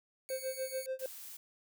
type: tone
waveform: 5% pulse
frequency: 2231 Hz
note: C#7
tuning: 11 cents sharp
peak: -34 dBFS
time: 0.29-0.86 s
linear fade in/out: 0 ms
type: tone with tremolo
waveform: triangle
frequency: 523 Hz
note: C5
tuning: 1 cent flat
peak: -31 dBFS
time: 0.3-1.06 s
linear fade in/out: 2 ms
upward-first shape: sine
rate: 6.9 Hz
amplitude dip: 95%
type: noise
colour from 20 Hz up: blue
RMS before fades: -48 dBFS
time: 0.99-1.37 s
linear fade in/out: 5 ms
effects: none